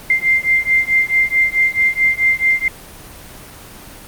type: beating tone pair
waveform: sine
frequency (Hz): 2092 / 2096.6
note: C7 / C7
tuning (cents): -1 / +3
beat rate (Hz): 4.6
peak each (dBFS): -15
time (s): 0.1-2.68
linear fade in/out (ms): 2
effects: pink hiss -36 dBFS RMS until 4.07 s + Opus 24 kbps